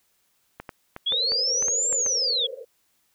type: clicks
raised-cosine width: 0.5 ms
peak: -20 dBFS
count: 9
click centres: 0.6 / 0.692 / 0.964 / 1.123 / 1.319 / 1.625 / 1.683 / 1.927 / 2.063 s
type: linear two-way sweep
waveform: sine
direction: up then down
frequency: 3243 to 7520 to 3243 Hz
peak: -21 dBFS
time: 1.06-2.47 s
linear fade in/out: 10 ms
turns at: 1.9 s
type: band-pass noise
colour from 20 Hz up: white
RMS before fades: -37 dBFS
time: 1.11-2.65 s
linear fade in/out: 20 ms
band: 450 to 540 Hz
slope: 96 dB/octave
effects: white hiss -68 dBFS RMS until 3.14 s